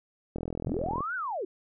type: click train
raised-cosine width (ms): 2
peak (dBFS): -20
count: 28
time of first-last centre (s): 0.36-1.006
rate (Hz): 41.8
type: linear two-way sweep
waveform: sine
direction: up then down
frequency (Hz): 87.31 to 1545 to 329.4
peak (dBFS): -30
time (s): 0.66-1.45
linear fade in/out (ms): 5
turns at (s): 1.15
effects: none